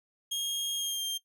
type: tone with pitch glide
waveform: sawtooth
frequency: 3250 to 3187 Hz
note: G#7 to G7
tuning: -38 to +28 cents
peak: -27 dBFS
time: 0.31-1.18 s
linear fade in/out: 10 ms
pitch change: -34 cents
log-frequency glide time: 0.76-1.04 s
effects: noise-tail reverb RT60 0.1 s tail -18 dB re dry